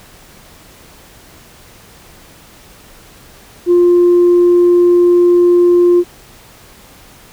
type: tone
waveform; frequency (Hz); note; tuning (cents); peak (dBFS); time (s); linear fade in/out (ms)
sine; 351.4; F4; +11; -4; 3.66-6.04; 50
effects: tanh soft clip ceiling -3 dBFS + pink hiss -41 dBFS RMS until 7.32 s